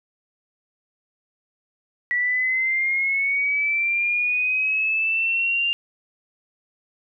sine linear sweep, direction up, 1944 to 2800 Hz, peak -19 dBFS, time 2.11-5.73 s, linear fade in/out 0 ms, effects none

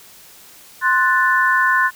sine chord, F# diminished, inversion second, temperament equal, 1046.5 / 1480 / 1760 Hz, C6 / F#6 / A6, 0 / 0 / 0 cents, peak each -17 dBFS, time 0.81-1.91 s, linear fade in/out 50 ms, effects white hiss -44 dBFS RMS until 1.95 s

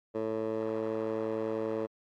15% pulse tone with band-pass filter, 110.6 Hz, A2, 9 cents sharp, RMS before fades -33 dBFS, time 0.14-1.87 s, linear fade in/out 20 ms, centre 520 Hz, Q 2.6, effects AAC 48 kbps

